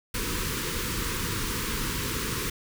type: band-stop noise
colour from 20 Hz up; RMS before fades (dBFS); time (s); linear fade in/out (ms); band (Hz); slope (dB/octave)
pink; -30; 0.14-2.5; 5; 510 to 930; 96
effects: none